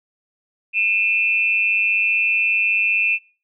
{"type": "tone pair together", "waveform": "sine", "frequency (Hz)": [2447, 2652], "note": ["D#7", "E7"], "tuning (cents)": [-29, 10], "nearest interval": "minor second", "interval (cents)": 139, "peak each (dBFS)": -18, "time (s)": [0.73, 3.19], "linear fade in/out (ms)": 50, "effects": ["noise-tail reverb RT60 0.4 s tail -23 dB re dry"]}